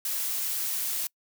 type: noise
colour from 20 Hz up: blue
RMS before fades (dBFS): -30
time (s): 0.05-1.07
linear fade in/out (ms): 2
effects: noise-tail reverb RT60 0.1 s tail -26 dB re dry